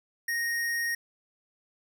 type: tone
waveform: square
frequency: 1864.7 Hz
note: A#6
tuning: in tune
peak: -28 dBFS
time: 0.28-0.95 s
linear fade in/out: 5 ms
effects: none